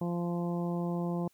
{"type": "harmonic tone", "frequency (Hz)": 173.2, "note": "F3", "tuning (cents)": -14, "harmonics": [1, 2, 3, 4, 5, 6], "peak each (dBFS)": [-31, -37, -41, -43, -45, -47], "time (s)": [0.01, 1.28], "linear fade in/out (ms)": 5, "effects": ["white hiss -69 dBFS RMS until 1.33 s"]}